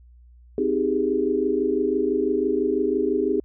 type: chord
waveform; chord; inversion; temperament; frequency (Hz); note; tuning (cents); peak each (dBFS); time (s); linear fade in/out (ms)
sine; Ab major seventh; first; just; 259.6 / 311.5 / 389.3 / 415.3; C4 / Eb4 / G4 / Ab4; -13 / +2 / -12 / 0; -27 / -26 / -24 / -24; 0.58-3.4; 2
effects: added 60 Hz sine -47 dBFS peak until 3.44 s